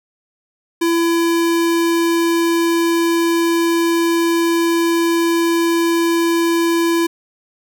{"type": "tone", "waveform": "square", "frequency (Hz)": 336, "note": "E4", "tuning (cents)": 33, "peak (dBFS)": -14, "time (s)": [0.81, 7.07], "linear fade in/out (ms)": 10, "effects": []}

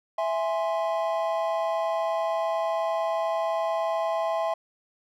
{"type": "chord", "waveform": "triangle", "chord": "E augmented", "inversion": "none", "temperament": "equal", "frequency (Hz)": [659.3, 830.6, 1046.5], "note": ["E5", "G#5", "B#5"], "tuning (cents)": [0, 0, 0], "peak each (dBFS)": [-24, -29, -30], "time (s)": [0.18, 4.54], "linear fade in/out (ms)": 5, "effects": []}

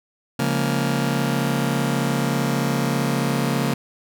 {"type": "chord", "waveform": "sawtooth", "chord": "Bb minor seventh", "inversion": "first", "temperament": "just", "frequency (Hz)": [139.85, 174.81, 209.8, 233.1], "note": ["Db3", "F3", "Ab3", "Bb3"], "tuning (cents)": [16, 2, 18, 0], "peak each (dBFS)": [-19, -23, -25, -20], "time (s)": [0.39, 3.74], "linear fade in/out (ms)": 5, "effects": []}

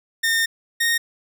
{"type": "tone pair in turn", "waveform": "sawtooth", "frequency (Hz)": [1824, 1853.7], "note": ["A#6", "A#6"], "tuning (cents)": [-38, -10], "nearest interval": "unison", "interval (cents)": 28, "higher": "second", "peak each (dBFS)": -14, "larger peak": "neither", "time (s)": [[0.23, 0.46], [0.8, 0.98]], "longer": "first", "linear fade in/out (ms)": 10, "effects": []}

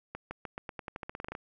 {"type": "accelerating click train", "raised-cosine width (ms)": 0.5, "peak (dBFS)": -23, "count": 16, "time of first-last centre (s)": [0.15, 1.351], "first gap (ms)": 160, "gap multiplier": 0.89, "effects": []}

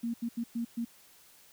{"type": "tone bursts at uneven times", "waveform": "sine", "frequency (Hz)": 233.5, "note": "A#3", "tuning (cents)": 3, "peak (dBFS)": -30, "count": 5, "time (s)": [[0.03, 0.14], [0.22, 0.29], [0.37, 0.44], [0.55, 0.65], [0.77, 0.85]], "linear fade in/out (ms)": 10, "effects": ["white hiss -59 dBFS RMS until 1.52 s"]}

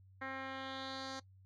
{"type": "tone with low-pass filter sweep", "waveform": "10% pulse", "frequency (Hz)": 266.3, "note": "C4", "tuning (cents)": 31, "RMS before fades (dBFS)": -44, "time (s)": [0.21, 1.2], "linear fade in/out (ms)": 10, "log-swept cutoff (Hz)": [2000, 5500], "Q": 3.2, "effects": ["noise-tail reverb RT60 0.1 s tail -20 dB re dry", "added 95 Hz sine -59 dBFS peak until 1.45 s"]}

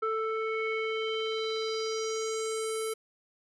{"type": "tone with low-pass filter sweep", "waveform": "square", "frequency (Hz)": 441.6, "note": "A4", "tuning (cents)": 6, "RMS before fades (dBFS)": -32, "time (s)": [0.02, 2.94], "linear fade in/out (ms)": 10, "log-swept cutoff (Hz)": [1400, 11000], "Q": 3.8, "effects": []}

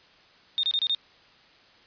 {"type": "tone bursts", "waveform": "sine", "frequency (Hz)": 3666, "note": "A#7", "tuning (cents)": -30, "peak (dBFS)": -22, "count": 5, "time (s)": [0.58, 0.948], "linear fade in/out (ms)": 0, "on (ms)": 52, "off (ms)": 27, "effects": ["white hiss -56 dBFS RMS until 1.86 s", "resampled to 11025 Hz"]}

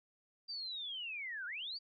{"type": "linear two-way sweep", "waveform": "sine", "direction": "down then up", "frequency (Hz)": [4740, 1396.9, 4740], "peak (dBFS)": -40, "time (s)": [0.48, 1.79], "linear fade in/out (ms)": 20, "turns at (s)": 1.46, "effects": []}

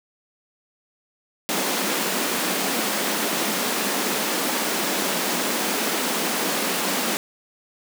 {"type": "high-pass noise", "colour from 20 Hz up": "pink", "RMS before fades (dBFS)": -24, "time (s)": [1.49, 7.17], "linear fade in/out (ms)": 0, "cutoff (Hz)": 190, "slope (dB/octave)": 48, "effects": []}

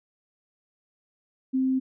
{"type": "tone", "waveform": "sine", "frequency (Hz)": 261.6, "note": "C4", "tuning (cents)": 0, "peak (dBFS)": -21, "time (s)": [1.53, 1.8], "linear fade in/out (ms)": 20, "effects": []}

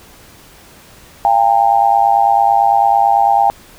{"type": "tone with amplitude modulation", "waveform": "sine", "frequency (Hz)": 800, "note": "G5", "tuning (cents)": 35, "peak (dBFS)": -4, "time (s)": [1.25, 3.5], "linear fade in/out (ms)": 0, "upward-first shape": "sine", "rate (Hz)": 109, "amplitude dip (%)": 95, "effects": ["pink hiss -42 dBFS RMS until 3.78 s"]}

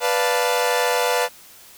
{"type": "chord", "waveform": "sawtooth", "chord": "B half-diminished seventh", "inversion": "none", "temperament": "equal", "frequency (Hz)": [493.9, 587.3, 698.5, 880], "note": ["B4", "D5", "F5", "A5"], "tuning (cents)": [0, 0, 0, 0], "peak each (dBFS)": [-17, -22, -21, -21], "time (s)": [0, 1.29], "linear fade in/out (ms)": 50, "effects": ["white hiss -46 dBFS RMS until 1.77 s"]}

